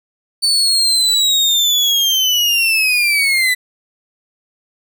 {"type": "linear sweep", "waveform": "35% pulse", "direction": "down", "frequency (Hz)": [4533, 1975.5], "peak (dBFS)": -10, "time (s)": [0.42, 3.55], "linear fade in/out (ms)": 20, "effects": []}